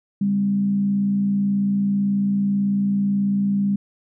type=tone with frequency modulation; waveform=sine; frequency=199.7 Hz; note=G3; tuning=32 cents sharp; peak=-17 dBFS; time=0.21-3.76 s; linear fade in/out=5 ms; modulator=58.2 Hz; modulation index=0.3; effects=none